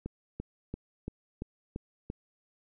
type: click train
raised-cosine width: 3 ms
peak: -23 dBFS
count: 7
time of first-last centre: 0.06-2.101 s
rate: 2.94 Hz
effects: none